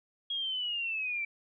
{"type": "linear sweep", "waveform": "sine", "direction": "down", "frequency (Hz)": [3299, 2314], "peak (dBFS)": -31, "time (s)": [0.3, 1.25], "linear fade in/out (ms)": 5, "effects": []}